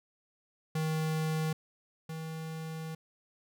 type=tone pair in turn; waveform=square; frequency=157.7 / 159.99 Hz; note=D#3 / D#3; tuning=+24 / +49 cents; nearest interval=unison; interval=25 cents; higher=second; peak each=-30 / -38 dBFS; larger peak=first; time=0.75-1.53 / 2.09-2.95 s; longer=second; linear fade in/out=5 ms; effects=none